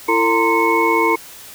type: tone cluster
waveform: sine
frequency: 335.1 / 449.6 / 920 / 1038 / 2200 Hz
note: E4 / A4 / A#5 / C6 / C#7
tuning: +29 / +37 / -23 / -14 / -14 cents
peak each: -19 dBFS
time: 0.08-1.16 s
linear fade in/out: 10 ms
effects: white hiss -38 dBFS RMS until 1.54 s